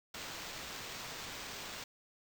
violet noise with sample-and-hold, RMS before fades -45 dBFS, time 0.14-1.84 s, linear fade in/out 5 ms, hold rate 11025 Hz, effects none

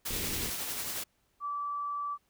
white noise with tremolo, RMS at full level -35 dBFS, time 0.05-1.04 s, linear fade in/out 10 ms, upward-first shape sine, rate 11 Hz, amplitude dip 30%
pink band-stop noise, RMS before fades -37 dBFS, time 0.1-0.5 s, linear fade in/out 5 ms, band 480 to 1900 Hz, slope 48 dB/octave
sine tone, 1158 Hz, D6, 25 cents flat, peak -32 dBFS, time 1.4-2.18 s, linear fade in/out 50 ms
effects pink hiss -73 dBFS RMS until 2.29 s

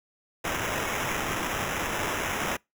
white noise with sample-and-hold, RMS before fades -30 dBFS, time 0.44-2.57 s, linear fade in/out 10 ms, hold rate 4410 Hz, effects noise-tail reverb RT60 0.2 s tail -25 dB re dry

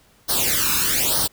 white noise with flanger, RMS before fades -20 dBFS, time 0.28-1.28 s, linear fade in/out 20 ms, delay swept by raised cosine 0.2 to 0.78 ms, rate 1.1 Hz, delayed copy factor +0.85, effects pink hiss -56 dBFS RMS until 1.32 s

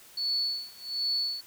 sine tone with tremolo, 4435 Hz, C#8, in tune, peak -25 dBFS, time 0.17-1.41 s, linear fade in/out 5 ms, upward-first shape sine, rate 1.3 Hz, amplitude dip 95%, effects white hiss -53 dBFS RMS until 1.46 s

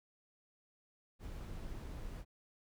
brown noise, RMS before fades -45 dBFS, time 1.19-2.25 s, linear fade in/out 50 ms, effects none

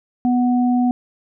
sine tone pair together, 246.9 / 739.9 Hz, B3 / F#5, 0 / 0 cents, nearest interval octave + perfect fifth, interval 1900 cents, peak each -14 / -23 dBFS, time 0.25-0.91 s, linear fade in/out 0 ms, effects none

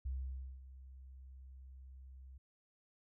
sine tone with ADSR envelope, 65.41 Hz, C2, in tune, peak -36 dBFS, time 0.05-2.38 s, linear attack 9 ms, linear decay 540 ms, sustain -15 dB, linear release 6 ms, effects none

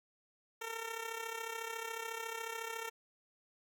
10% pulse tone with amplitude modulation, 454.4 Hz, A#4, 44 cents flat, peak -29 dBFS, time 0.61-2.9 s, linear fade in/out 10 ms, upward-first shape sine, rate 34 Hz, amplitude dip 65%, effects none

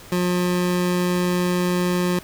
25% pulse tone, 178.7 Hz, F3, 40 cents sharp, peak -15 dBFS, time 0.12-2.19 s, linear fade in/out 2 ms, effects pink hiss -43 dBFS RMS until 2.23 s

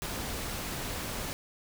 pink noise, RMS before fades -36 dBFS, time 0.02-1.33 s, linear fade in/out 0 ms, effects none

